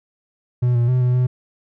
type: tone with pitch steps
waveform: triangle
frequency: 123.2 / 119.3 / 126.7 / 124.4 / 125.8 Hz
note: B2 / A#2 / B2 / B2 / B2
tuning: -4 / +41 / +45 / +13 / +32 cents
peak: -12 dBFS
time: 0.62-1.27 s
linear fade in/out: 10 ms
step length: 130 ms
effects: none